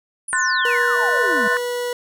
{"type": "exponential sweep", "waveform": "sine", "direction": "down", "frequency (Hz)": [10270, 196], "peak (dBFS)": -25, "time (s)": [0.28, 1.48], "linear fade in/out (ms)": 5}
{"type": "chord", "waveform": "sine", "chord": "F# diminished", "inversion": "second", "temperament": "equal with one note detuned", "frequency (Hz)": [1046.5, 1480, 1777.4], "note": ["C6", "F#6", "A6"], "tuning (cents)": [0, 0, 17], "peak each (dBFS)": [-23, -20, -21], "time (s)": [0.33, 1.57], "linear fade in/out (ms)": 0}
{"type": "tone with pitch glide", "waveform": "40% pulse", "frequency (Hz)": [479.7, 487.8], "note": ["A#4", "B4"], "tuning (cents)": [50, -21], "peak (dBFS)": -21, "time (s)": [0.65, 1.93], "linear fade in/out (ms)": 2, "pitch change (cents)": 29, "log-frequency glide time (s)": [0.93, 1.53]}
{"type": "tone with tremolo", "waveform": "triangle", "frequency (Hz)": 659, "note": "E5", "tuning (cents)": -1, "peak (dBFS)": -26, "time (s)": [0.94, 1.58], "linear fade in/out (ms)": 50, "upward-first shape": "triangle", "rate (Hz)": 14, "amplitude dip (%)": 80}
{"effects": []}